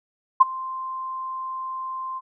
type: tone with ADSR envelope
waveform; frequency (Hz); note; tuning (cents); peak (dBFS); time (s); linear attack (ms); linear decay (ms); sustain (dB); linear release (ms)
sine; 1045; C6; -2; -6; 0.4-2.21; 13; 21; -22; 37
effects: none